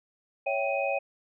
sine tone cluster, 556 / 659 / 780 / 2505 Hz, C#5 / E5 / G5 / D#7, +5 / -1 / -9 / +11 cents, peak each -29 / -33 / -32 / -32 dBFS, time 0.46-0.99 s, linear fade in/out 10 ms, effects none

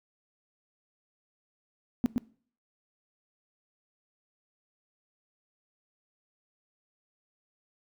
sine tone with echo, 241.6 Hz, B3, 38 cents flat, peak -19 dBFS, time 2.04-2.06 s, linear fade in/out 0 ms, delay 120 ms, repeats 1, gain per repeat -4 dB, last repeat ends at 2.18 s, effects noise-tail reverb RT60 0.5 s tail -22 dB re dry + tanh soft clip ceiling -16 dBFS

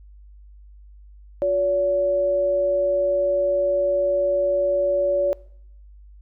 sine tone pair together, 358.4 / 569 Hz, F4 / C#5, +45 / +45 cents, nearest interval minor sixth, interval 800 cents, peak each -28 / -18 dBFS, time 1.42-5.33 s, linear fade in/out 0 ms, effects noise-tail reverb RT60 0.7 s tail -23 dB re dry + added 50 Hz sine -43 dBFS peak until 6.21 s

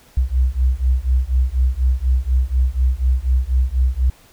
sine beating tone pair, 61.74 / 65.84 Hz, B1 / C2, 0 / +11 cents, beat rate 4.1 Hz, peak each -17 dBFS, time 0.17-4.1 s, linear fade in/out 5 ms, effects pink hiss -50 dBFS RMS until 4.32 s

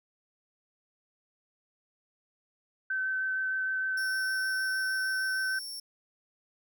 sine tone with vibrato, 1534 Hz, G6, 38 cents flat, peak -28 dBFS, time 2.9-5.59 s, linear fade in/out 5 ms, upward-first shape sine, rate 6.5 Hz, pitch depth 10 cents each way
sawtooth tone, 5460 Hz, F8, 40 cents flat, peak -35 dBFS, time 3.97-5.8 s, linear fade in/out 5 ms
effects none

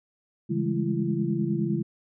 sine tone cluster, 139.4 / 165.7 / 201.2 / 210.9 / 337.7 Hz, C#3 / E3 / G3 / G#3 / E4, +10 / +9 / +45 / +27 / +42 cents, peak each -30 dBFS, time 0.49-1.83 s, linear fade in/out 20 ms, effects none

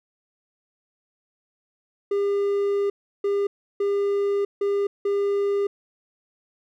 triangle tone bursts at uneven times, 402.2 Hz, G4, 44 cents sharp, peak -18 dBFS, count 5, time 2.11-2.9 / 3.24-3.47 / 3.8-4.45 / 4.61-4.87 / 5.05-5.67 s, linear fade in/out 5 ms, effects none

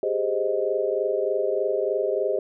sine chord, Ab major seventh, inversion third, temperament equal, 392 / 415.3 / 523.3 / 622.3 Hz, G4 / Ab4 / C5 / Eb5, 0 / 0 / 0 / 0 cents, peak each -27 dBFS, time 0.03-2.39 s, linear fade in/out 2 ms, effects none

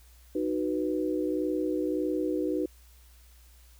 sine chord, B major, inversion first, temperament just, 308.7 / 370.4 / 493.9 Hz, D#4 / F#4 / B4, -14 / +2 / 0 cents, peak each -29 / -31 / -33 dBFS, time 0.35-2.66 s, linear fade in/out 5 ms, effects added 60 Hz sine -53 dBFS peak until 3.79 s + white hiss -61 dBFS RMS until 3.79 s

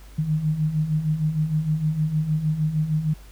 sine beating tone pair, 150.2 / 156.7 Hz, D3 / D#3, +39 / +13 cents, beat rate 6.5 Hz, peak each -27 / -21 dBFS, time 0.18-3.14 s, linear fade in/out 10 ms, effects added 50 Hz sine -42 dBFS peak until 3.31 s + pink hiss -52 dBFS RMS until 3.31 s

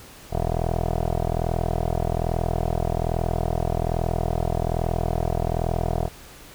15% pulse tone with low-pass filter, 41.2 Hz, E1, in tune, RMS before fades -24 dBFS, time 0.3-6.1 s, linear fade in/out 50 ms, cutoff 710 Hz, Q 4, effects pink hiss -45 dBFS RMS until 6.54 s

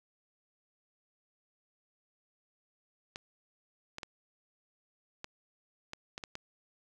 clicks, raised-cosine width 0.2 ms, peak -23 dBFS, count 8, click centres 3.159 / 3.984 / 4.032 / 5.244 / 5.934 / 6.179 / 6.238 / 6.354 s, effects none

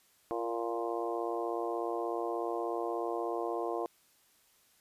harmonic tone with a mistuned harmonic, 116.54 Hz, A#2, in tune, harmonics 3 / 4 / 5 / 6 / 7 / 8 / 9, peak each -37 / -37 / -42 / -38 / -45 / -47 / -42 dBFS, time 0.31-3.86 s, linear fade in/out 0 ms, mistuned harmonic 3, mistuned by -16 cents, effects white hiss -67 dBFS RMS until 4.8 s + resampled to 32000 Hz

